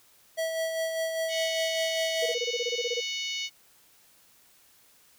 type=tone with tremolo; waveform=square; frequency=650 Hz; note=E5; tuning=24 cents flat; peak=-27 dBFS; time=0.37-2.35 s; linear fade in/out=20 ms; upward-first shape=sine; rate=5 Hz; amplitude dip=40%
type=harmonic tone; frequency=738 Hz; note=F#5; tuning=5 cents flat; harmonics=3 / 4 / 5 / 6 / 7 / 8 / 9; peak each=-36 / -34 / -38 / -40 / -44 / -42 / -45 dBFS; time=1.28-3.5 s; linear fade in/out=50 ms
type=tone bursts; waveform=sine; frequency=480 Hz; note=B4; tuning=49 cents flat; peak=-27 dBFS; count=13; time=2.22-3.005 s; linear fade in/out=10 ms; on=41 ms; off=21 ms
effects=white hiss -60 dBFS RMS until 5.18 s